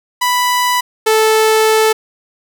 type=tone pair in turn; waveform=sawtooth; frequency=989 / 438.1 Hz; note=B5 / A4; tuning=+2 / -7 cents; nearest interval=octave + major second; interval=1409 cents; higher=first; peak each=-8 / -5 dBFS; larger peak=second; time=0.21-0.81 / 1.06-1.93 s; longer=second; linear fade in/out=10 ms; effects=none